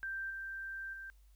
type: tone with level steps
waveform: sine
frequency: 1570 Hz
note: G6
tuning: 2 cents sharp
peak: -37 / -40 / -44 dBFS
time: 0.03-1.1 s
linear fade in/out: 0 ms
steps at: 0.3 / 0.93 s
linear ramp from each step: 5 ms
effects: added 50 Hz sine -59 dBFS peak until 1.35 s + white hiss -75 dBFS RMS until 1.35 s